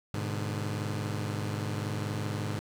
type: chord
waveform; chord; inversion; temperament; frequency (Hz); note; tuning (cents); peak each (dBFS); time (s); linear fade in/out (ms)
sawtooth; G# diminished; none; just; 103.83 / 124.59 / 149.51; G#2 / B2 / D3; 0 / +16 / +31; -29 / -35 / -33; 0.14-2.59; 0
effects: low-pass 11000 Hz 12 dB/octave + 9-bit